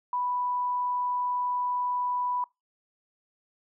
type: tone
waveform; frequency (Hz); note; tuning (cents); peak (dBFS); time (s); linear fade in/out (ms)
sine; 987.8; B5; 0; -26; 0.13-2.44; 2
effects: noise-tail reverb RT60 0.2 s tail -22 dB re dry